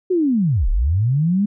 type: linear two-way sweep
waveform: sine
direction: down then up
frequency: 380.7 to 30.33 to 211.2 Hz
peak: -14 dBFS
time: 0.1-1.46 s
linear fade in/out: 10 ms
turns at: 0.69 s
effects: none